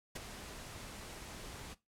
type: noise with ADSR envelope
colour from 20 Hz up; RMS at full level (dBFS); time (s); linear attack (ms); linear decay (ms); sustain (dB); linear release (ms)
pink; -39; 0.15-1.75; 12; 15; -9; 25
effects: noise-tail reverb RT60 0.2 s tail -18 dB re dry + low-pass 11000 Hz 12 dB/octave